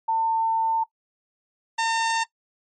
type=tone pair in turn; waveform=sine / sawtooth; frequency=899 / 907.3 Hz; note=A5 / A#5; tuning=+37 / -47 cents; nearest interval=unison; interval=16 cents; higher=second; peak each=-19 / -17 dBFS; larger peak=second; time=0.08-0.84 / 1.78-2.24 s; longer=first; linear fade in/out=10 ms; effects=noise-tail reverb RT60 0.1 s tail -20 dB re dry + MP3 32 kbps